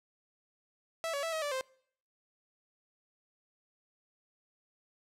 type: tone with pitch steps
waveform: sawtooth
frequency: 657 / 565 / 657 / 636 / 582 / 523 Hz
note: E5 / C#5 / E5 / D#5 / D5 / C5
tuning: -6 / +33 / -6 / +38 / -16 / -1 cents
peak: -29 dBFS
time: 1.04-1.61 s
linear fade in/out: 0 ms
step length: 95 ms
effects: noise-tail reverb RT60 0.6 s tail -24 dB re dry + low-pass 11000 Hz 12 dB/octave